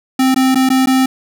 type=tone with dropouts; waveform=square; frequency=261.6 Hz; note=C4; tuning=in tune; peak=-10 dBFS; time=0.19-1.06 s; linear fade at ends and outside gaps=5 ms; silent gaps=0.345-0.36 / 0.547-0.555 / 0.691-0.701 / 0.86-0.871 s; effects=none